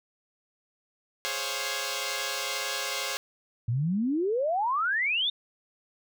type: chord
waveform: 5% pulse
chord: Db major seventh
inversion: second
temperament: equal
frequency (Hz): 415.3 / 523.3 / 554.4 / 698.5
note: Ab4 / C5 / Db5 / F5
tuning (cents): 0 / 0 / 0 / 0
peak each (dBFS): -26 / -23 / -22 / -26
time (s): 1.25-3.17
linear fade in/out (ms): 0
type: exponential sweep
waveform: sine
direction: up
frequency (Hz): 110 to 3700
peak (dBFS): -24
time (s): 3.68-5.3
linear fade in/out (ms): 5
effects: none